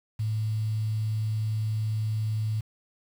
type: tone with quantisation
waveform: sine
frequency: 108.7 Hz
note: A2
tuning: 21 cents flat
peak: -25 dBFS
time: 0.19-2.61 s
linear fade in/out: 10 ms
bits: 8
effects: none